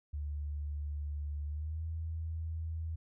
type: tone with pitch glide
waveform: sine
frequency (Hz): 73.42 to 81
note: D2 to E2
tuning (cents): 0 to -30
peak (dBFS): -35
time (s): 0.13-2.96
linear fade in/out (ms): 10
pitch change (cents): +170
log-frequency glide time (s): 1.46-1.84
effects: none